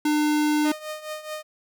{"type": "tone", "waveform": "square", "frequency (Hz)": 300, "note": "D4", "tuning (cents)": 37, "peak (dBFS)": -20, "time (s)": [0.05, 0.72], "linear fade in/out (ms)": 5}
{"type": "tone with tremolo", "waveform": "sawtooth", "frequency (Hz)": 615, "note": "D#5", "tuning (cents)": -20, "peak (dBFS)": -25, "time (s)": [0.64, 1.43], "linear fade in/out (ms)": 20, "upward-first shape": "triangle", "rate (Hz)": 4.7, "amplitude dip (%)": 80}
{"effects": []}